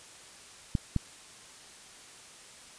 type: clicks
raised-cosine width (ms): 5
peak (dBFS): -14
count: 2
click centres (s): 0.752 / 0.963
effects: white hiss -51 dBFS RMS until 2.78 s + resampled to 22050 Hz